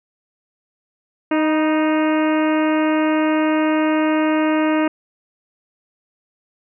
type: harmonic tone with a mistuned harmonic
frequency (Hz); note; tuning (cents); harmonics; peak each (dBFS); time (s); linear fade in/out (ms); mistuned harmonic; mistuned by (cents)
310; D#4; -6; 1 / 2 / 3 / 4 / 5 / 6 / 7 / 8 / 9; -16 / -22 / -26 / -28 / -30 / -32 / -33 / -34 / -35; 1.31-4.88; 5; 3; +30
effects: none